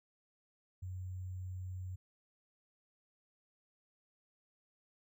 sine tone with sample-and-hold, 92 Hz, F#2, 9 cents flat, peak -40 dBFS, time 0.82-1.96 s, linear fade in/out 10 ms, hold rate 7350 Hz, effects none

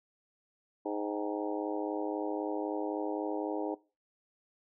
harmonic tone with a mistuned harmonic, 103.83 Hz, G#2, in tune, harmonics 3 / 4 / 5 / 6 / 7 / 8 / 9, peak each -36 / -38 / -40 / -42 / -43 / -44 / -45 dBFS, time 0.85-3.75 s, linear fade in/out 10 ms, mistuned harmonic 7, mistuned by +74 cents, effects noise-tail reverb RT60 0.3 s tail -20 dB re dry

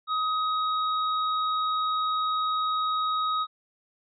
square tone, 1260 Hz, D#6, 21 cents sharp, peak -25 dBFS, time 0.07-3.47 s, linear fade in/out 50 ms, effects resampled to 11025 Hz

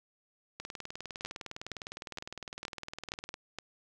two click trains, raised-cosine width 0.2 ms, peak -21 / -23 dBFS, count 6 / 55, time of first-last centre 1.25-3.586 / 0.6-3.341 s, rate 2.14 / 19.7 Hz, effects none

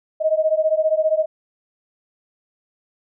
sine beating tone pair, 622.3 / 637.3 Hz, D#5 / D#5, 0 / +41 cents, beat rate 15 Hz, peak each -18 / -19 dBFS, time 0.2-1.26 s, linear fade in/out 20 ms, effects none

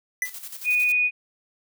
square tone with exponential decay, 1994 Hz, B6, 16 cents sharp, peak -20 dBFS, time 0.22-0.33 s, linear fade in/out 2 ms, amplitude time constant 23 ms
blue noise with tremolo, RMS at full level -36 dBFS, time 0.25-0.92 s, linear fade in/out 0 ms, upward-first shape square, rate 11 Hz, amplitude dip 60%
sine tone, 2473 Hz, D#7, 11 cents flat, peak -18 dBFS, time 0.64-1.11 s, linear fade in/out 50 ms
effects none

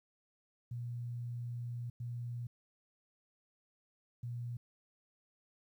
sine tone bursts at uneven times, 120 Hz, B2, 49 cents flat, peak -38 dBFS, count 3, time 0.71-1.9 / 2-2.47 / 4.23-4.57 s, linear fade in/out 5 ms, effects 12-bit

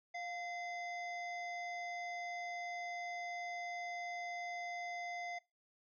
harmonic tone with a mistuned harmonic, 704 Hz, F5, 14 cents sharp, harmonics 1 / 3 / 5 / 7 / 9, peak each -43 / -44 / -60 / -59 / -63 dBFS, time 0.14-5.39 s, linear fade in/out 10 ms, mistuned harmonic 3, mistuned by -47 cents, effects noise-tail reverb RT60 0.2 s tail -21 dB re dry

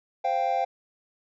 triangle chord, C suspended fourth, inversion none, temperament just, 523.3 / 697.7 / 784.9 Hz, C5 / F5 / G5, 0 / -2 / +2 cents, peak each -29 / -25 / -24 dBFS, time 0.24-0.65 s, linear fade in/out 10 ms, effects resampled to 16000 Hz

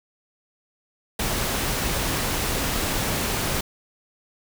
pink noise, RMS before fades -25 dBFS, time 1.19-3.61 s, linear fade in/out 5 ms, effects none

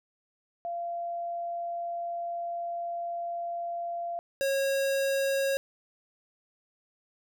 sine / square tone pair in turn, 688 / 546.1 Hz, F5 / C#5, -26 / -26 cents, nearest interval major third, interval 400 cents, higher first, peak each -31 / -26 dBFS, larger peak second, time 0.65-4.19 / 4.41-5.57 s, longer first, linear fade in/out 0 ms, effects none

